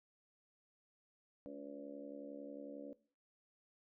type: harmonic tone with a mistuned harmonic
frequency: 71.1 Hz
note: C#2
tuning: 45 cents sharp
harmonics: 3 / 4 / 5 / 6 / 7 / 8 / 9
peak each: -57 / -49 / -60 / -63 / -52 / -53 / -66 dBFS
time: 1.46-2.93 s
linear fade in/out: 0 ms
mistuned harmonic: 5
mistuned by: -22 cents
effects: noise-tail reverb RT60 0.4 s tail -18 dB re dry